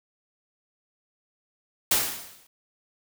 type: noise with exponential decay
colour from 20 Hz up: white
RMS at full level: -19 dBFS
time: 1.91-2.47 s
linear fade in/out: 5 ms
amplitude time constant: 120 ms
effects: none